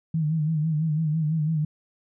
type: tone with vibrato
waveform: sine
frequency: 156.3 Hz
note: D#3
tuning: 8 cents sharp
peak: -21 dBFS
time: 0.14-1.65 s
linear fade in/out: 5 ms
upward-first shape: sine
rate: 6 Hz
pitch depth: 74 cents each way
effects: none